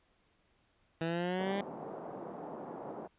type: exponential sweep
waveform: 15% pulse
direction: up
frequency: 162.3 to 201.8 Hz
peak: -26 dBFS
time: 1.01-1.61 s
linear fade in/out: 2 ms
type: band-pass noise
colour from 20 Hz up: white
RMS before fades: -44 dBFS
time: 1.38-3.08 s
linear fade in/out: 20 ms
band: 160 to 840 Hz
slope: 24 dB/octave
effects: pink hiss -72 dBFS RMS until 3.18 s + resampled to 8000 Hz